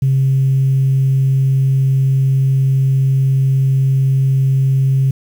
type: tone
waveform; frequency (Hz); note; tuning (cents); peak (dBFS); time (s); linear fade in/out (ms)
sine; 134.2; C3; +44; -9; 0.02-5.11; 5
effects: tanh soft clip ceiling -6 dBFS + 7-bit